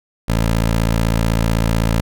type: tone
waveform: 15% pulse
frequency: 55.9 Hz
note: A1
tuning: 28 cents sharp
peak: -8 dBFS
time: 0.28-2.01 s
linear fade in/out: 10 ms
effects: none